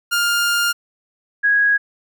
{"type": "tone pair in turn", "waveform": ["sawtooth", "sine"], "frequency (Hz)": [1406, 1655.1], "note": ["F6", "G#6"], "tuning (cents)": [11, -6], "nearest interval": "minor third", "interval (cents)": 283, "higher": "second", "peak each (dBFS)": -12, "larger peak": "neither", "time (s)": [[0.11, 0.73], [1.43, 1.78]], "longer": "first", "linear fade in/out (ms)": 20, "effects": []}